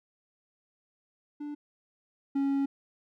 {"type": "tone pair in turn", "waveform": "triangle", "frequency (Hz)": [293.7, 276.4], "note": ["D4", "C#4"], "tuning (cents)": [0, -5], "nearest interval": "minor second", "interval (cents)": 105, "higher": "first", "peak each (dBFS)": [-33, -23], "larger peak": "second", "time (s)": [[1.4, 1.55], [2.35, 2.66]], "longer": "second", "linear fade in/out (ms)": 10, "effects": []}